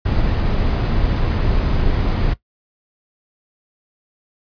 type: noise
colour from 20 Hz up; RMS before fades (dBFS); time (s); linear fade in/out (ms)
brown; -17; 0.05-2.34; 10
effects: noise-tail reverb RT60 0.1 s tail -17 dB re dry + resampled to 11025 Hz